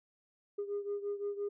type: beating tone pair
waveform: sine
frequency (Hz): 405.3 / 411.1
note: G#4 / G#4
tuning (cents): -42 / -18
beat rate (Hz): 5.8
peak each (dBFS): -35 / -39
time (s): 0.58-1.49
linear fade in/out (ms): 10
effects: tanh soft clip ceiling -30 dBFS